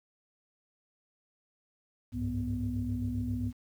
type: tone cluster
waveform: sine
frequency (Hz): 64.2 / 95.3 / 102.8 / 246.3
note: C2 / G2 / G#2 / B3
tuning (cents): -32 / -48 / -17 / -5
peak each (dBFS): -38 / -38 / -34 / -33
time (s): 2.12-3.53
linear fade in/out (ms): 50
effects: tanh soft clip ceiling -22 dBFS + 10-bit